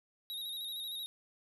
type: tone with vibrato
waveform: square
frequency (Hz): 3782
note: A#7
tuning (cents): +24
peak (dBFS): -39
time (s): 0.3-1.06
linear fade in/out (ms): 0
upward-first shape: square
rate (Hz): 13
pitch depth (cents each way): 37
effects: none